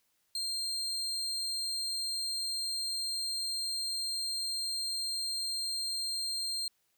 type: tone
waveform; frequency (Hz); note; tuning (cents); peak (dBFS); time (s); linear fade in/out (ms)
35% pulse; 4186; C8; 0; -31; 0.35-6.68; 2
effects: white hiss -75 dBFS RMS until 6.97 s